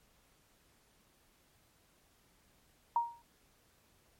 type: tone with exponential decay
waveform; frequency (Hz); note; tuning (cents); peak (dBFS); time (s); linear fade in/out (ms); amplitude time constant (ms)
sine; 939; A#5; +12; -24; 2.96-3.22; 2; 56
effects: pink hiss -69 dBFS RMS until 4.19 s + MP3 64 kbps